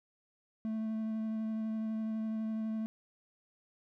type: tone with vibrato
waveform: triangle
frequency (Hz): 220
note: A3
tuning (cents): 0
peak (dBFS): -31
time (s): 0.65-2.86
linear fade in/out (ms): 0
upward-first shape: sine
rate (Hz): 12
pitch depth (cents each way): 11
effects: none